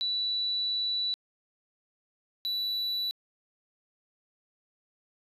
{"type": "tone pair in turn", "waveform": ["sine", "triangle"], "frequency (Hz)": [3951, 3951], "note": ["B7", "B7"], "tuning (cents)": [0, 0], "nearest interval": "unison", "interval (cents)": 0, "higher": "neither", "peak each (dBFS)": [-27, -27], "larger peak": "neither", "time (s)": [[0.01, 1.14], [2.45, 3.11]], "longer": "first", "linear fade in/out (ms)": 0, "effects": ["resampled to 32000 Hz"]}